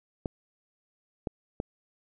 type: clicks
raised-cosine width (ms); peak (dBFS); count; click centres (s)
2; -17; 3; 0.258 / 1.272 / 1.601
effects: none